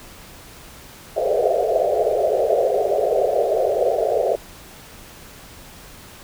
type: band-pass noise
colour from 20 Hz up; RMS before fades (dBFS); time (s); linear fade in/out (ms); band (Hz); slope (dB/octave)
white; -19; 1.16-4.36; 10; 390 to 710; 96
effects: pink hiss -42 dBFS RMS until 6.23 s